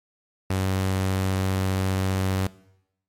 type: tone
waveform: sawtooth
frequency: 94.9 Hz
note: F#2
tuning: 44 cents sharp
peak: -18 dBFS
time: 0.5-2.47 s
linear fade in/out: 5 ms
effects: noise-tail reverb RT60 0.8 s tail -20 dB re dry + MP3 64 kbps